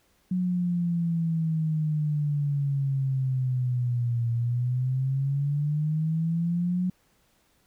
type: exponential two-way sweep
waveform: sine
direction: down then up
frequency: 183.6 to 116.54 to 183.6 Hz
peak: -23 dBFS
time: 0.31-6.9 s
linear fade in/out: 5 ms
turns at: 4.31 s
effects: pink hiss -66 dBFS RMS until 7.66 s